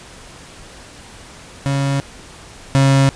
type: tone pair in turn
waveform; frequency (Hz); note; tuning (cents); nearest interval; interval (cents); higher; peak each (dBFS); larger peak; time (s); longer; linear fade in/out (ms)
35% pulse; 138.59 / 136.37; C#3 / C#3; 0 / -28; unison; 28; first; -14 / -8; second; 1.66-2 / 2.75-3.09; neither; 0
effects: pink hiss -39 dBFS RMS until 3.15 s + resampled to 22050 Hz